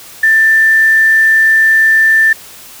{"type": "tone with quantisation", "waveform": "sine", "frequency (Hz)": 1777, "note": "A6", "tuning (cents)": 17, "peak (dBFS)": -5, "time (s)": [0.23, 2.33], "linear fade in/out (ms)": 5, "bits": 5, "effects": ["white hiss -34 dBFS RMS until 2.8 s"]}